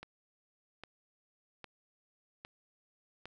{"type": "click train", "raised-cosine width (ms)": 0.3, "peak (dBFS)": -29, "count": 5, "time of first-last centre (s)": [0.03, 3.256], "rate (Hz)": 1.24, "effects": []}